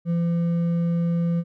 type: tone with hard clipping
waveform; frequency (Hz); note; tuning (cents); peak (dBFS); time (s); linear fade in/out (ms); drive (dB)
triangle; 170; F3; -46; -21; 0.05-1.44; 50; 8
effects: none